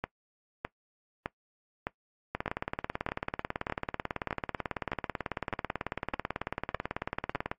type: two click trains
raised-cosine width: 0.5 ms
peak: -16 / -16 dBFS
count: 13 / 95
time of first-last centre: 0.04-7.357 / 2.35-7.515 s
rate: 1.64 / 18.2 Hz
effects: noise-tail reverb RT60 0.1 s tail -20 dB re dry + AAC 48 kbps